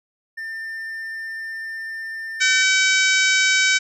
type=tone; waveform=triangle; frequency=1796 Hz; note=A6; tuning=35 cents sharp; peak=-26 dBFS; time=0.37-2.63 s; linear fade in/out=10 ms
type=harmonic tone; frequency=763 Hz; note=G5; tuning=47 cents flat; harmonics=2 / 3 / 4 / 5 / 6 / 7 / 8 / 9 / 10; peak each=-19 / -19 / -27 / -25 / -30 / -26 / -27 / -28 / -32 dBFS; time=2.4-3.79 s; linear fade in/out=20 ms
effects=none